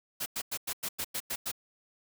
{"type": "noise bursts", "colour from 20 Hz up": "white", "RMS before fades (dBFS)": -34, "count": 9, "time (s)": [0.2, 1.517], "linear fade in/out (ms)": 10, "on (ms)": 61, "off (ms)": 96, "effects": []}